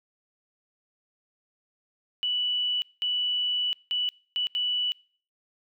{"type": "tone bursts at uneven times", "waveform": "sine", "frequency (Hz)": 2960, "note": "F#7", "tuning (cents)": 0, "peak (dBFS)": -24, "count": 5, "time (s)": [[2.23, 2.82], [3.02, 3.73], [3.91, 4.09], [4.36, 4.47], [4.55, 4.92]], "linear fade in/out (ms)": 0, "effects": ["noise-tail reverb RT60 0.5 s tail -26 dB re dry"]}